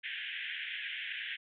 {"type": "band-pass noise", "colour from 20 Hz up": "pink", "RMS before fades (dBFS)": -40, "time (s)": [0.03, 1.37], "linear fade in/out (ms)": 20, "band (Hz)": [1600, 3400], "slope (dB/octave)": 96, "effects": []}